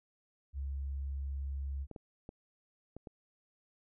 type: tone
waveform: sine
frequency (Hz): 68.8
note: C#2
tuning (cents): -12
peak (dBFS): -35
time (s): 0.53-1.87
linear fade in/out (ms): 50
type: clicks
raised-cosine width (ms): 2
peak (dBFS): -32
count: 5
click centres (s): 1.913 / 1.962 / 2.291 / 2.966 / 3.072
effects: none